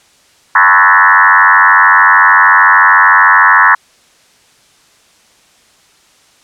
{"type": "tone with frequency modulation", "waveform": "sine", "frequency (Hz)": 1396.9, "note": "F6", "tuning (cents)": 0, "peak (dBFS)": -3, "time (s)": [0.55, 3.75], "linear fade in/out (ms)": 5, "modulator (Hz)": 93.4, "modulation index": 5, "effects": ["white hiss -48 dBFS RMS until 6.43 s", "low-pass 8000 Hz 12 dB/octave"]}